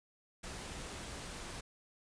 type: noise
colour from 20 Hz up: pink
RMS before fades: -45 dBFS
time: 0.43-1.61 s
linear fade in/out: 10 ms
effects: resampled to 22050 Hz